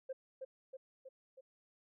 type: tone with echo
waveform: sine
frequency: 526 Hz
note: C5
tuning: 9 cents sharp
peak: -37 dBFS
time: 0.09-0.13 s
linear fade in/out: 10 ms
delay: 320 ms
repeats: 4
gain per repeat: -4 dB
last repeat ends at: 1.41 s
effects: tanh soft clip ceiling -36 dBFS